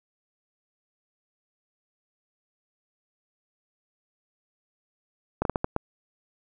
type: slowing click train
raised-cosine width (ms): 1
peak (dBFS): -10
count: 6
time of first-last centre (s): 5.42-5.764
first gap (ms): 32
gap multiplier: 1.39
effects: none